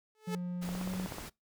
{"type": "tone with exponential growth", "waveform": "sawtooth", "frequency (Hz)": 433.1, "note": "A4", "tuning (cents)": -27, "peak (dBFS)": -29, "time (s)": [0.15, 0.35], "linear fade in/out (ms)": 1, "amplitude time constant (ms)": 42}
{"type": "tone with pitch glide", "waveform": "triangle", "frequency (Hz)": [177.9, 185.13], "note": ["F3", "F#3"], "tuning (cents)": [32, 1], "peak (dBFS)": -32, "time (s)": [0.27, 1.07], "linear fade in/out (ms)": 10, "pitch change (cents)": 69, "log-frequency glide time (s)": [0.69, 0.87]}
{"type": "noise", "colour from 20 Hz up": "pink", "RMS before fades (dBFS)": -45, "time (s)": [0.61, 1.3], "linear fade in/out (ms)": 20}
{"type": "click train", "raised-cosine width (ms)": 1, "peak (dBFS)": -26, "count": 9, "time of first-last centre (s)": [0.69, 1.184], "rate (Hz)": 16.2}
{"effects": ["noise-tail reverb RT60 0.2 s tail -24 dB re dry"]}